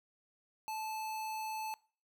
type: tone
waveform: square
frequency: 872 Hz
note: A5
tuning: 16 cents flat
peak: -38 dBFS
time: 0.68-1.74 s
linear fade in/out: 0 ms
effects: noise-tail reverb RT60 0.4 s tail -22 dB re dry